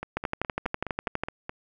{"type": "two click trains", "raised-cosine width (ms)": 0.5, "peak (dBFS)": [-12, -18], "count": [14, 8], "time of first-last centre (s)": [[0.17, 1.236], [0.03, 1.494]], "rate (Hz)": [12.2, 4.78], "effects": []}